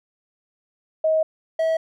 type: tone pair in turn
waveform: sine / triangle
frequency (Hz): 633 / 646.7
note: D#5 / E5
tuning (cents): +30 / -33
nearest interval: unison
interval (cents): 37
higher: second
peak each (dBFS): -16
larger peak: neither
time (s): 1.04-1.23 / 1.59-1.77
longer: first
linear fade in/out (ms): 5
effects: none